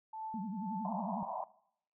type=tone with tremolo; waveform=sine; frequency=878 Hz; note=A5; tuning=4 cents flat; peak=-38 dBFS; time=0.13-1.16 s; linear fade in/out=5 ms; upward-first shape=triangle; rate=2 Hz; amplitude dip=85%
type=tone with vibrato; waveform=sine; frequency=204.7 Hz; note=G#3; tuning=25 cents flat; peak=-37 dBFS; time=0.34-1.23 s; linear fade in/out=2 ms; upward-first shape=sine; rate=11 Hz; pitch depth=210 cents each way
type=band-pass noise; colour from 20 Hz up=white; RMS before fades=-40 dBFS; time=0.85-1.44 s; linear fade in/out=2 ms; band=620 to 1000 Hz; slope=96 dB/octave
effects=noise-tail reverb RT60 0.7 s tail -20 dB re dry